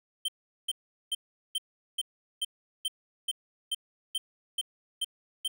square tone bursts, 3121 Hz, G7, 8 cents flat, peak -28 dBFS, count 13, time 0.25-5.479 s, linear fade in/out 5 ms, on 33 ms, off 400 ms, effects none

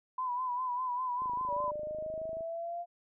sine tone with vibrato, 1000 Hz, B5, 21 cents sharp, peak -31 dBFS, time 0.18-1.71 s, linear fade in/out 5 ms, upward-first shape sine, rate 5 Hz, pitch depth 53 cents each way
click train, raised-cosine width 2 ms, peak -37 dBFS, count 32, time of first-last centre 1.22-2.408 s, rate 26.1 Hz
sine exponential sweep, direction up, 576 to 698.5 Hz, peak -35 dBFS, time 1.47-2.86 s, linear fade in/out 50 ms
effects none

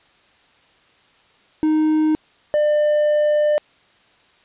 triangle tone pair in turn, 310.4 / 598.3 Hz, D#4 / D5, -4 / +32 cents, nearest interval major seventh, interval 1136 cents, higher second, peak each -12 dBFS, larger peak neither, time 1.63-2.15 / 2.54-3.58 s, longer second, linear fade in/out 0 ms, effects white hiss -55 dBFS RMS until 4.44 s + resampled to 8000 Hz

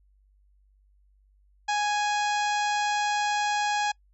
harmonic tone, 830.6 Hz, G#5, in tune, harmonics 1 / 2 / 3 / 4 / 5 / 6 / 7 / 8 / 9, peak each -25 / -31 / -35 / -37 / -39 / -41 / -42 / -43 / -44 dBFS, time 1.68-3.92 s, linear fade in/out 10 ms, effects noise-tail reverb RT60 0.1 s tail -25 dB re dry + added 49 Hz sine -59 dBFS peak until 4.13 s

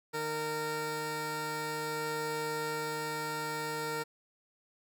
15% pulse tone pair together, 153.67 / 460.5 Hz, D#3 / A#4, -21 / -21 cents, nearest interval octave + perfect fifth, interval 1900 cents, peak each -35 / -28 dBFS, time 0.13-4.04 s, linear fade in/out 20 ms, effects none

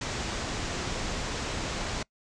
pink low-pass noise, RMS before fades -33 dBFS, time 0.01-2.03 s, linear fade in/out 5 ms, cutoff 7700 Hz, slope 48 dB/octave, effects noise-tail reverb RT60 0.1 s tail -24 dB re dry

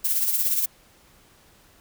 violet noise with tremolo, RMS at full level -21 dBFS, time 0.04-0.66 s, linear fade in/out 10 ms, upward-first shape sine, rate 17 Hz, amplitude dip 50%, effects pink hiss -56 dBFS RMS until 1.8 s

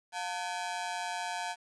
sawtooth ring-modulated tone, 805 Hz, G5, 46 cents sharp, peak -27 dBFS, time 0.12-1.56 s, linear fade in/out 50 ms, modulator 92.3 Hz, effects resampled to 22050 Hz + 10-bit

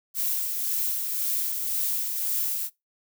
violet noise with tremolo, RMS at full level -26 dBFS, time 0.14-2.7 s, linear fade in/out 50 ms, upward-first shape sine, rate 1.9 Hz, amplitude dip 35%, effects noise-tail reverb RT60 0.2 s tail -22 dB re dry

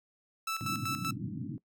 sawtooth tone with tremolo, 1318.5 Hz, E6, in tune, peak -28 dBFS, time 0.47-1.11 s, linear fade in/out 5 ms, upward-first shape square, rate 5.2 Hz, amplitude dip 65%
pink band-pass noise, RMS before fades -38 dBFS, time 0.61-1.58 s, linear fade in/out 0 ms, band 100 to 320 Hz, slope 96 dB/octave
effects noise-tail reverb RT60 0.1 s tail -19 dB re dry

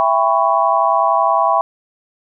sine chord, C# half-diminished seventh, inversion first, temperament just, 665.2 / 798.3 / 997.9 / 1108.7 Hz, E5 / G5 / B5 / C#6, +16 / +31 / +18 / 0 cents, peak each -17 dBFS, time 0-1.61 s, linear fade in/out 0 ms, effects none

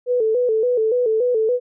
sine tone with vibrato, 466.2 Hz, A#4, in tune, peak -15 dBFS, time 0.06-1.6 s, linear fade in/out 50 ms, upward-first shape square, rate 3.5 Hz, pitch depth 100 cents each way, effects none

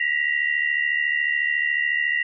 sine tone cluster, 1897 / 1971 / 2773 Hz, A#6 / B6 / F7, +30 / -4 / -13 cents, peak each -23 / -23 / -30 dBFS, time 0-2.23 s, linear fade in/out 5 ms, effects none

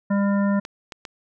harmonic tone, 200.3 Hz, G3, 38 cents sharp, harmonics 1 / 3 / 5 / 7 / 9, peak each -18 / -28 / -32 / -35 / -37 dBFS, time 0.1-0.6 s, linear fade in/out 10 ms
clicks, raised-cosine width 0.2 ms, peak -17 dBFS, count 3, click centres 0.651 / 0.922 / 1.052 s
effects none

